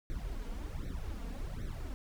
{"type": "noise with flanger", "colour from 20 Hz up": "brown", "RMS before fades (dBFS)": -39, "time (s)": [0.1, 1.94], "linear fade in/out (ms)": 0, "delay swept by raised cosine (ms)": [0.5, 4.4], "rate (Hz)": 1.3, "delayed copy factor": 1, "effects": []}